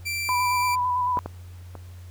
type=tone; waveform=sawtooth; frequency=2349 Hz; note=D7; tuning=in tune; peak=-23 dBFS; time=0.05-0.76 s; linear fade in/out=20 ms
type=tone with vibrato; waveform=sine; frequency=993 Hz; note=B5; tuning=9 cents sharp; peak=-21 dBFS; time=0.29-1.19 s; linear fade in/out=0 ms; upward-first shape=square; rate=9 Hz; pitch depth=19 cents each way
type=clicks; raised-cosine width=1 ms; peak=-15 / -17 / -24 dBFS; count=3; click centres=1.172 / 1.26 / 1.753 s
effects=added 89 Hz sine -39 dBFS peak until 2.1 s + pink hiss -55 dBFS RMS until 2.1 s